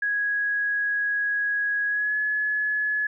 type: tone with pitch glide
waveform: sine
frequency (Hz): 1661.2 to 1702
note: G#6 to G#6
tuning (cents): 0 to +42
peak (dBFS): -22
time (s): 0.02-3.07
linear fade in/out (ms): 5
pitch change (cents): +42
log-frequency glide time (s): 1.87-2.16
effects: none